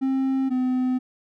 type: tone pair in turn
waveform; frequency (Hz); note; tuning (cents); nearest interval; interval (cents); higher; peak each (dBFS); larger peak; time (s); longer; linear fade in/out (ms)
triangle; 266 / 254.7; C4 / C4; +29 / -46; minor second; 75; first; -18; neither; 0.01-0.5 / 0.5-0.99; neither; 20
effects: none